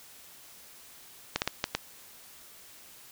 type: clicks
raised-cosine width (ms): 0.2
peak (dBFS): -9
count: 5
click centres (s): 1.36 / 1.419 / 1.476 / 1.641 / 1.75
effects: white hiss -52 dBFS RMS until 3.11 s